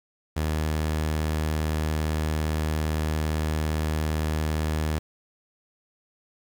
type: tone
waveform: sawtooth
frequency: 77.6 Hz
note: D#2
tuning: 4 cents flat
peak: -20 dBFS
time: 0.36-4.99 s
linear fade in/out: 10 ms
effects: 8-bit